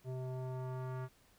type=tone with low-pass filter sweep; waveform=square; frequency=128.7 Hz; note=C3; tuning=28 cents flat; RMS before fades=-41 dBFS; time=0.04-1.09 s; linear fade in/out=50 ms; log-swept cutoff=560 to 1400 Hz; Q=1.6; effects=pink hiss -68 dBFS RMS until 1.38 s